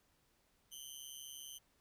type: tone with amplitude modulation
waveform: 15% pulse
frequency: 3063 Hz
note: G7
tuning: 41 cents flat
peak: -37 dBFS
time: 0.71-1.59 s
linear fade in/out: 20 ms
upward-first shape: sine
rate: 140 Hz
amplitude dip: 100%
effects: pink hiss -75 dBFS RMS until 1.8 s